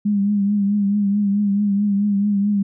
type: tone with vibrato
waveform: sine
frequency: 202.8 Hz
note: G#3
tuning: 41 cents flat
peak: -15 dBFS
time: 0.05-2.63 s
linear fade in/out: 10 ms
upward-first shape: triangle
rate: 4.6 Hz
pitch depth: 56 cents each way
effects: none